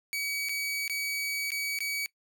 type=tone with dropouts; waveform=sawtooth; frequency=2270 Hz; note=C#7; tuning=41 cents sharp; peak=-27 dBFS; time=0.13-2.06 s; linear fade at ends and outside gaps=0 ms; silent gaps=0.487-0.493 / 0.879-0.897 / 1.505-1.518 / 1.788-1.805 s; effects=noise-tail reverb RT60 0.1 s tail -20 dB re dry

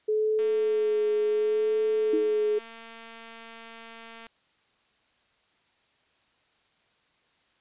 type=tone with vibrato; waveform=sine; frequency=428.2 Hz; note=A4; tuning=47 cents flat; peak=-22 dBFS; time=0.08-2.59 s; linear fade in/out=10 ms; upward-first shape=sine; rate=0.7 Hz; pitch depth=22 cents each way
type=click train; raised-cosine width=0.3 ms; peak=-30 dBFS; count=885; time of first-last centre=0.39-4.267 s; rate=228 Hz
type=tone with exponential decay; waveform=sine; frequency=318.1 Hz; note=D#4; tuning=38 cents sharp; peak=-22 dBFS; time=2.13-2.4 s; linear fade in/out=5 ms; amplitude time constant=58 ms
effects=white hiss -67 dBFS RMS until 7.6 s + resampled to 8000 Hz

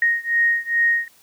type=beating tone pair; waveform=sine; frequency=1865 / 1867.4 Hz; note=A#6 / A#6; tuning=0 / +3 cents; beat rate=2.4 Hz; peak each=-19 / -20 dBFS; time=0.02-1.08 s; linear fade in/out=2 ms; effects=white hiss -54 dBFS RMS until 1.22 s

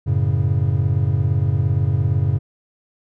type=chord; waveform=triangle; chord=F# minor; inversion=none; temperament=equal; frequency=92.5 / 110 / 138.59 Hz; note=F#2 / A2 / C#3; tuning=0 / 0 / 0 cents; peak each=-18 dBFS; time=0.06-2.39 s; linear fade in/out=20 ms; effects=none

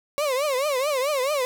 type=tone with vibrato; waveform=35% pulse; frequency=553 Hz; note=C#5; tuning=4 cents flat; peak=-20 dBFS; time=0.18-1.45 s; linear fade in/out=0 ms; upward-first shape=triangle; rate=4.6 Hz; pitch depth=200 cents each way; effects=none

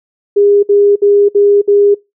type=tone bursts; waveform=sine; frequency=406.5 Hz; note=G#4; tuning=37 cents flat; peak=-5 dBFS; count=5; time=0.36-1.946 s; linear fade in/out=10 ms; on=270 ms; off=59 ms; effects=noise-tail reverb RT60 0.2 s tail -22 dB re dry

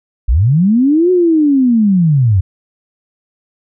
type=linear two-way sweep; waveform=sine; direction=up then down; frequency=46.25 to 370 to 86.4 Hz; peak=-7 dBFS; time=0.28-2.41 s; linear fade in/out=10 ms; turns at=1.11 s; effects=none

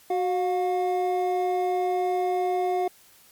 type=tone pair together; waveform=triangle; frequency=369 / 715.7 Hz; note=F#4 / F5; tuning=-5 / +42 cents; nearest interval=major seventh; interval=1147 cents; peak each=-23 / -23 dBFS; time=0.1-2.88 s; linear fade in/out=5 ms; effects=white hiss -55 dBFS RMS until 3.31 s + MP3 96 kbps

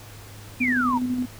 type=exponential sweep; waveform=sine; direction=down; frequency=2513 to 880 Hz; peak=-21 dBFS; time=0.6-0.99 s; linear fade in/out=20 ms
type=tone with tremolo; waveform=sine; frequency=250 Hz; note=B3; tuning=21 cents sharp; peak=-21 dBFS; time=0.6-1.26 s; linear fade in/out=10 ms; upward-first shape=square; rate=12 Hz; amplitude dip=35%
effects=added 104 Hz sine -43 dBFS peak until 1.39 s + pink hiss -45 dBFS RMS until 1.39 s

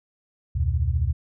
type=tone cluster; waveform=sine; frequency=71.1 / 85.7 / 121.7 Hz; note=C#2 / F2 / B2; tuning=+45 / -32 / -25 cents; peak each=-23 / -24 / -27 dBFS; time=0.55-1.13 s; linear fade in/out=10 ms; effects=none

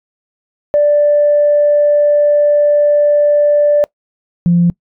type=tone pair in turn; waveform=sine; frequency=587.3 / 172.95 Hz; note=D5 / F3; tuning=0 / -17 cents; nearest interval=octave + major sixth; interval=2117 cents; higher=first; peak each=-6 dBFS; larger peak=neither; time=0.74-3.84 / 4.46-4.7 s; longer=first; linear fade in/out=0 ms; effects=noise-tail reverb RT60 0.1 s tail -24 dB re dry + tanh soft clip ceiling -2 dBFS

